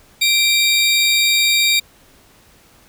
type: tone pair together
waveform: 30% pulse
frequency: 2349 / 3729 Hz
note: D7 / A#7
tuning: 0 / 0 cents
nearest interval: minor sixth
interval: 800 cents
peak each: -13 dBFS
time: 0.21-1.8 s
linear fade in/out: 10 ms
effects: pink hiss -50 dBFS RMS until 2.88 s